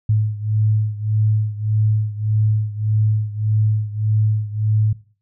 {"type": "beating tone pair", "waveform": "sine", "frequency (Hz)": [106.9, 108.6], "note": ["A2", "A2"], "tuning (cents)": [-49, -22], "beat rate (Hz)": 1.7, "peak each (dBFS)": [-17, -20], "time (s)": [0.09, 4.93], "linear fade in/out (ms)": 5, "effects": ["noise-tail reverb RT60 0.4 s tail -19 dB re dry"]}